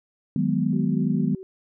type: chord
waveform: sine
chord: G# minor seventh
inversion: second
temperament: equal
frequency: 155.56 / 185 / 207.7 / 246.9 Hz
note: D#3 / F#3 / G#3 / B3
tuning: 0 / 0 / 0 / 0 cents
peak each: -26 / -25 / -26 / -25 dBFS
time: 0.36-1.35 s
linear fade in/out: 2 ms
type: tone with tremolo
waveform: sine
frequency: 378.6 Hz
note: F#4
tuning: 40 cents sharp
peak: -35 dBFS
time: 0.73-1.43 s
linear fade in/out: 0 ms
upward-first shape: triangle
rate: 4.7 Hz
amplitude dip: 60%
effects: none